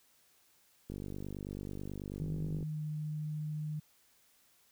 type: click train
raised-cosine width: 3 ms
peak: -29 dBFS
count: 86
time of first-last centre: 0.9-2.628 s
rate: 49.2 Hz
type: tone with pitch glide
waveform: sine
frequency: 156.8 to 152.34 Hz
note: D#3 to D#3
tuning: +14 to -36 cents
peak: -35 dBFS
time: 2.2-3.8 s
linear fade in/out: 10 ms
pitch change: -50 cents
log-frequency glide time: 2.5-2.81 s
effects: white hiss -68 dBFS RMS until 4.71 s